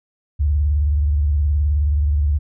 sine tone with vibrato, 73.2 Hz, D2, 5 cents flat, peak -14 dBFS, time 0.39-2.39 s, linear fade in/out 20 ms, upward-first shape sine, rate 19 Hz, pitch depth 140 cents each way, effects none

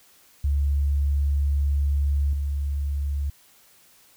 sine tone with level steps, 71 Hz, C#2, 42 cents sharp, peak -19 / -23 dBFS, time 0.44-3.3 s, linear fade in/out 5 ms, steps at 2.33 s, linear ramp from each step 2 ms, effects white hiss -56 dBFS RMS until 4.16 s

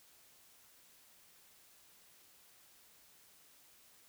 silence, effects white hiss -64 dBFS RMS until 4.08 s

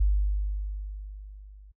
sine tone with level ramp, 50.2 Hz, G1, 42 cents sharp, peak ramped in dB -18 to -47 dBFS, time 0-1.72 s, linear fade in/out 10 ms, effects noise-tail reverb RT60 0.1 s tail -26 dB re dry

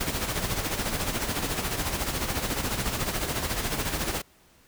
pink noise with tremolo, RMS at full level -27 dBFS, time 0-4.22 s, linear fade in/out 10 ms, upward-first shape sine, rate 14 Hz, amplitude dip 55%, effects pink hiss -59 dBFS RMS until 4.67 s

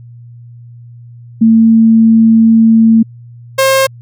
sine / sawtooth tone pair in turn, 224.7 / 534.4 Hz, A3 / C5, +37 / +36 cents, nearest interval octave + minor third, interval 1499 cents, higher second, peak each -3 dBFS, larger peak neither, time 1.41-3.03 / 3.58-3.87 s, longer first, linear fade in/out 10 ms, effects added 119 Hz sine -31 dBFS peak until 4.01 s

